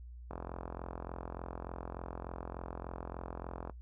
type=click train; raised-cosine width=1 ms; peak=-27 dBFS; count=148; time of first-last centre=0.31-3.697 s; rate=43.4 Hz; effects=noise-tail reverb RT60 0.1 s tail -18 dB re dry + added 60 Hz sine -46 dBFS peak until 3.81 s